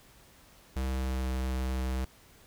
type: tone with pitch glide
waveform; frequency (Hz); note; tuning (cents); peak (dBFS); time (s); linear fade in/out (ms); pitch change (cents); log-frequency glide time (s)
square; 65.41 to 64.55; C2 to C2; 0 to -23; -30; 0.76-2.05; 5; -23; 0.87-1.27
effects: pink hiss -58 dBFS RMS until 2.46 s